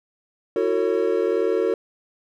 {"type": "chord", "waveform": "triangle", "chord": "F# minor seventh", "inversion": "third", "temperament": "equal with one note detuned", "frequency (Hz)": [329.6, 370, 451.6, 554.4], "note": ["E4", "F#4", "A4", "C#5"], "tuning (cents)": [0, 0, 45, 0], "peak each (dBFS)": [-26, -21, -20, -25], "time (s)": [0.56, 1.74], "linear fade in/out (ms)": 2, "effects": []}